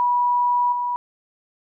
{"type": "tone with level steps", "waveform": "sine", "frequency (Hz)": 975, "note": "B5", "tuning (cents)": -23, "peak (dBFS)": [-16, -21], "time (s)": [0, 0.96], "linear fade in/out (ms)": 0, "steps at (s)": 0.72, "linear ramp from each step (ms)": 5, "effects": []}